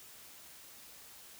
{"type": "silence", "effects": ["white hiss -54 dBFS RMS until 1.39 s"]}